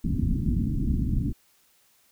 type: low-pass noise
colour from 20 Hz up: pink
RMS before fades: -25 dBFS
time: 0.04-1.33 s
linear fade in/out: 10 ms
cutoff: 290 Hz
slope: 48 dB/octave
effects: white hiss -63 dBFS RMS until 2.11 s